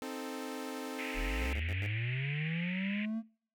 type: chord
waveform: sawtooth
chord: A diminished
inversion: first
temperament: equal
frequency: 261.6 / 311.1 / 440 Hz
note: C4 / Eb4 / A4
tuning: 0 / 0 / 0 cents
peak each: -37 / -41 / -40 dBFS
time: 0.02-1.53 s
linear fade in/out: 0 ms
type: band-pass noise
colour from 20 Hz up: pink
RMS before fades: -42 dBFS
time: 0.98-3.06 s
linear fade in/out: 10 ms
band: 1900 to 2700 Hz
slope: 48 dB/octave
type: linear sweep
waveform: triangle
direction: up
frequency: 34 to 229.7 Hz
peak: -31 dBFS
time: 1.14-3.23 s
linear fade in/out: 50 ms
type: tone bursts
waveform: 10% pulse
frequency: 104.6 Hz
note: G#2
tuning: 13 cents sharp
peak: -35 dBFS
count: 4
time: 1.42-1.863 s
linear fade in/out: 0 ms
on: 41 ms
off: 93 ms
effects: noise-tail reverb RT60 0.5 s tail -25 dB re dry